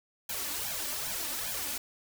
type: noise with flanger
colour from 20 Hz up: white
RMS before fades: -35 dBFS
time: 0.29-1.78 s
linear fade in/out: 5 ms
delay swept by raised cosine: 1.2 to 3.5 ms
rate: 2.5 Hz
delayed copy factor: +0.95
effects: none